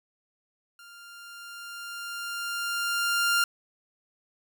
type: tone with level ramp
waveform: sawtooth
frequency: 1396.9 Hz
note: F6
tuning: in tune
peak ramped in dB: -44 to -17 dBFS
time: 0.79-3.44 s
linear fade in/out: 2 ms
effects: none